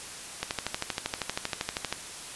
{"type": "click train", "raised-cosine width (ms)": 0.2, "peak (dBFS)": -11, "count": 20, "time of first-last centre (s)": [0.43, 1.926], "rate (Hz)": 12.7, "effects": ["white hiss -41 dBFS RMS until 2.35 s", "resampled to 24000 Hz"]}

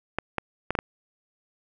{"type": "clicks", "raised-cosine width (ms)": 0.5, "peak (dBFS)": -10, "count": 5, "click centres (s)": [0.186, 0.383, 0.706, 0.752, 0.789], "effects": []}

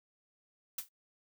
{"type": "noise with exponential decay", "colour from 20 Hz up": "blue", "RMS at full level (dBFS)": -33, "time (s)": [0.78, 0.89], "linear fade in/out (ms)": 5, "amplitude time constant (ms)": 23, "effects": ["noise-tail reverb RT60 0.1 s tail -25 dB re dry"]}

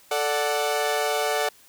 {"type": "chord", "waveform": "sawtooth", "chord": "D major", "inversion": "second", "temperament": "equal", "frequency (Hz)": [440, 587.3, 740], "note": ["A4", "D5", "F#5"], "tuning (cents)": [0, 0, 0], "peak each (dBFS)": -23, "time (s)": [0.11, 1.49], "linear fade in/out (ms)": 5, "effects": ["white hiss -54 dBFS RMS until 1.68 s"]}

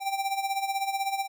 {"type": "tone with tremolo", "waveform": "square", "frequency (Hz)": 784, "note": "G5", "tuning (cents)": 0, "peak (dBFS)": -25, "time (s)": [0, 1.28], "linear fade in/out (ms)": 50, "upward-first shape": "sine", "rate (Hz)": 16, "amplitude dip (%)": 70, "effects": []}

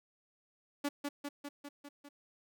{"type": "tone with echo", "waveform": "sawtooth", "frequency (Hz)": 286.7, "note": "D4", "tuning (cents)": -42, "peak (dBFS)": -28, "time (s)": [0.84, 0.89], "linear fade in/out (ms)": 10, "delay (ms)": 200, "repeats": 6, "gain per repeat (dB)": -3, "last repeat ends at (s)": 2.09, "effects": []}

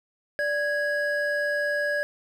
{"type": "tone pair together", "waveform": "triangle", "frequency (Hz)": [586, 1657.5], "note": ["D5", "G#6"], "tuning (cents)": [-4, -4], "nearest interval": "octave + tritone", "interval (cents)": 1800, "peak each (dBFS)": [-25, -24], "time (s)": [0.39, 2.03], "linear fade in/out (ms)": 0, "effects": []}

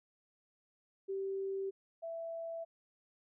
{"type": "tone pair in turn", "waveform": "sine", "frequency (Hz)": [388.5, 663.1], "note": ["G4", "E5"], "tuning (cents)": [-16, 10], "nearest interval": "major sixth", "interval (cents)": 926, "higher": "second", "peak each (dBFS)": [-35, -39], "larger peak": "first", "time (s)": [[1.08, 1.71], [2.02, 2.65]], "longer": "neither", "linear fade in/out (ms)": 20, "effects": []}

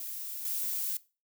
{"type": "noise with level steps", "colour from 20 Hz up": "violet", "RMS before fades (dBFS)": [-39, -33], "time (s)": [0, 0.97], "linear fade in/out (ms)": 2, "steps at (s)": 0.45, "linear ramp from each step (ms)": 2, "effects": ["noise-tail reverb RT60 0.3 s tail -19 dB re dry"]}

